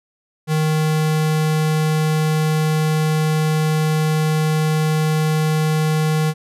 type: tone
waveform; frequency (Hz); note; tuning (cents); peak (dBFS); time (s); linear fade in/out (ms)
square; 155.56; D#3; 0; -16; 0.47-6.34; 50
effects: resampled to 32000 Hz